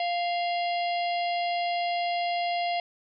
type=harmonic tone with a mistuned harmonic; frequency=697 Hz; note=F5; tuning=4 cents flat; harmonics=1 / 3 / 4 / 5 / 6 / 7; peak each=-26 / -36 / -38 / -40 / -42 / -43 dBFS; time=0-2.8 s; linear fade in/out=2 ms; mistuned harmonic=5; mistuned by=-83 cents; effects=none